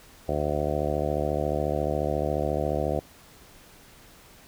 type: harmonic tone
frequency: 74.2 Hz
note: D2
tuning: 18 cents sharp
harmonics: 1 / 2 / 3 / 4 / 5 / 6 / 7 / 8 / 9 / 10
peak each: -32 / -33 / -37 / -35 / -33 / -36 / -31 / -33 / -32 / -36 dBFS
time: 0.28-3 s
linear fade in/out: 10 ms
effects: pink hiss -52 dBFS RMS until 4.47 s